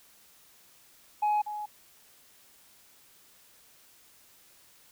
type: tone with echo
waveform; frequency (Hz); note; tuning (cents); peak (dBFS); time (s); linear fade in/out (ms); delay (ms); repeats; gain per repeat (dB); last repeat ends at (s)
sine; 840; G#5; +19; -21; 1.22-1.42; 10; 240; 1; -12; 1.66
effects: tanh soft clip ceiling -22 dBFS + white hiss -59 dBFS RMS until 4.91 s